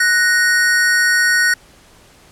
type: tone pair together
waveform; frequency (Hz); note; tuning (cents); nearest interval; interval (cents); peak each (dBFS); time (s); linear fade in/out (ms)
square; 1480 / 1864.7; F#6 / A#6; 0 / 0; major third; 400; -15; 0-1.54; 5
effects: pink hiss -47 dBFS RMS until 2.31 s + low-pass 11000 Hz 12 dB/octave